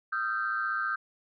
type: tone cluster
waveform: sine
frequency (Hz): 1242 / 1357 / 1559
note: D#6 / E6 / G6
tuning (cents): -3 / +50 / -10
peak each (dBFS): -33 / -33 / -30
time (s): 0.12-0.96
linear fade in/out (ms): 10
effects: tanh soft clip ceiling -19 dBFS